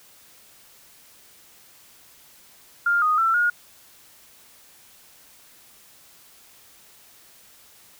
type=tone with pitch steps; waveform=sine; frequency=1402 / 1241 / 1339 / 1434 Hz; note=F6 / D#6 / E6 / F6; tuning=+6 / -5 / +27 / +45 cents; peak=-17 dBFS; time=2.86-3.5 s; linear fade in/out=5 ms; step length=160 ms; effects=white hiss -52 dBFS RMS until 7.99 s